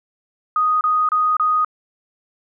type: tone bursts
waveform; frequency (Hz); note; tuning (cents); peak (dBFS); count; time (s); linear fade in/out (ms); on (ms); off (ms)
sine; 1244.5; D#6; 0; -14; 4; 0.56-1.647; 2; 250; 29
effects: none